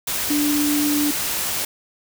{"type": "tone in noise", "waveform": "sine", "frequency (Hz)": 293.7, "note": "D4", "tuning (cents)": 0, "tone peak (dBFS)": -18, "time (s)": [0.3, 1.11], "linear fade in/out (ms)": 5, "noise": "white", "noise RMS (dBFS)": -24, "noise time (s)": [0.07, 1.65], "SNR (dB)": 3, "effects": []}